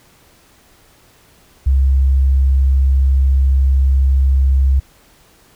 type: tone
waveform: sine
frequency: 67 Hz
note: C2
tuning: 42 cents sharp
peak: -9 dBFS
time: 1.66-4.8 s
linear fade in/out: 10 ms
effects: pink hiss -50 dBFS RMS until 5.55 s